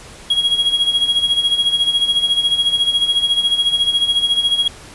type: tone with tremolo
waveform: triangle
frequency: 3300 Hz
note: G#7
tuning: 12 cents flat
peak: -9 dBFS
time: 0.3-4.68 s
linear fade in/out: 5 ms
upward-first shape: sine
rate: 14 Hz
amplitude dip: 70%
effects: pink hiss -38 dBFS RMS until 4.94 s + resampled to 24000 Hz